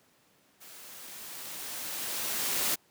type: noise with level ramp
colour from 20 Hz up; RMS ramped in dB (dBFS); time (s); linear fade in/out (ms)
white; -50 to -28; 0.6-2.76; 20
effects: pink hiss -65 dBFS RMS until 2.9 s + high-pass 150 Hz 12 dB/octave